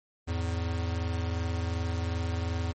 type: tone pair together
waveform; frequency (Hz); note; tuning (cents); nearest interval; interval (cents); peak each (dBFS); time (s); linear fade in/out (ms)
square; 84 / 106.69; E2 / G#2; +33 / +47; major third; 414; -30 / -36; 0.27-2.73; 20
effects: MP3 32 kbps